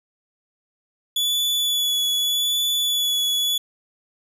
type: tone with vibrato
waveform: 40% pulse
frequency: 3429 Hz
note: A7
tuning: 45 cents flat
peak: -18 dBFS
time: 1.16-3.58 s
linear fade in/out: 5 ms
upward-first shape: sine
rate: 0.83 Hz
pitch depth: 17 cents each way
effects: none